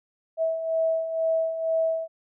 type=beating tone pair; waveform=sine; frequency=648 / 650.1 Hz; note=E5 / E5; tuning=-30 / -24 cents; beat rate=2.1 Hz; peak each=-30 / -23 dBFS; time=0.37-2.08 s; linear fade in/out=50 ms; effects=none